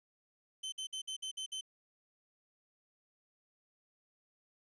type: tone bursts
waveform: sawtooth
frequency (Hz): 3074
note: G7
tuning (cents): -35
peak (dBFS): -35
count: 7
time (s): 0.63-1.611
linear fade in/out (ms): 10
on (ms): 93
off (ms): 55
effects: resampled to 22050 Hz + 12-bit